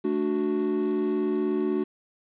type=chord; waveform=triangle; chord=D major; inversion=second; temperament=equal with one note detuned; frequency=217.9 / 293.7 / 370 Hz; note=A3 / D4 / F#4; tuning=-17 / 0 / 0 cents; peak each=-28 / -26 / -24 dBFS; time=0.04-1.84 s; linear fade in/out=10 ms; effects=resampled to 8000 Hz + 9-bit